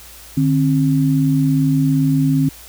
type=tone pair together; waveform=sine; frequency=150 / 267.5 Hz; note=D3 / C4; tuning=+37 / +38 cents; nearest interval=minor seventh; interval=1001 cents; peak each=-15 dBFS; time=0.37-2.49 s; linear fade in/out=5 ms; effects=added 58 Hz sine -44 dBFS peak until 2.68 s + white hiss -40 dBFS RMS until 2.68 s